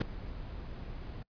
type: noise with ADSR envelope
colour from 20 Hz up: brown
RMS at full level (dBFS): -22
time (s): 0-1.23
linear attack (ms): 15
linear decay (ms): 7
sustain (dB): -20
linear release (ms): 6
effects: noise-tail reverb RT60 0.1 s tail -23 dB re dry + resampled to 11025 Hz